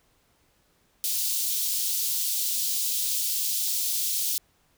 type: high-pass noise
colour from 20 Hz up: white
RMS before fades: -27 dBFS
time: 1.04-4.38 s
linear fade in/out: 0 ms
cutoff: 3500 Hz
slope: 24 dB/octave
effects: pink hiss -66 dBFS RMS until 4.77 s